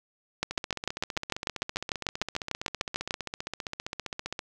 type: two click trains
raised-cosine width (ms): 0.2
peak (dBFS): -10 / -16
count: 19 / 60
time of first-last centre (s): 0.43-3.109 / 0.51-4.392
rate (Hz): 6.72 / 15.2
effects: none